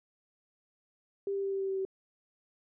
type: tone with pitch steps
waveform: sine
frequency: 396.5 / 394.2 / 391.9 / 389.7 / 387.4 / 385.2 / 383 Hz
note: G4 / G4 / G4 / G4 / G4 / G4 / G4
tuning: +20 / +10 / 0 / -10 / -20 / -30 / -40 cents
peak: -30 dBFS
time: 1.27-1.851 s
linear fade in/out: 2 ms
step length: 83 ms
effects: none